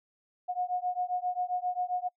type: beating tone pair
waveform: sine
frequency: 720 / 727.5 Hz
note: F#5 / F#5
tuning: -47 / -29 cents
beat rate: 7.5 Hz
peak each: -32 / -32 dBFS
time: 0.48-2.09 s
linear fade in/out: 20 ms
effects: noise-tail reverb RT60 0.1 s tail -26 dB re dry